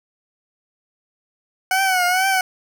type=tone with vibrato; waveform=20% pulse; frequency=743 Hz; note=F#5; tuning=7 cents sharp; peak=-11 dBFS; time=1.71-2.41 s; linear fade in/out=2 ms; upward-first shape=triangle; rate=2.2 Hz; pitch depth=88 cents each way; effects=none